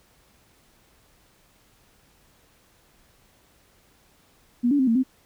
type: tone with pitch steps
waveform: sine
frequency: 241.5 / 286.8 / 261.6 / 227.9 / 259.8 Hz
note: B3 / D4 / C4 / A#3 / C4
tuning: -39 / -41 / 0 / -39 / -12 cents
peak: -17 dBFS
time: 4.63-5.035 s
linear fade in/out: 20 ms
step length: 81 ms
effects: pink hiss -60 dBFS RMS until 5.25 s